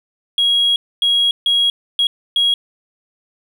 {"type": "tone bursts at uneven times", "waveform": "triangle", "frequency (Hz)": 3300, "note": "G#7", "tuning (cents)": -12, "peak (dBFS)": -9, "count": 5, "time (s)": [[0.38, 0.76], [1.02, 1.31], [1.46, 1.7], [1.99, 2.07], [2.36, 2.54]], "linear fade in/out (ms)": 2, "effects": ["tanh soft clip ceiling -8 dBFS"]}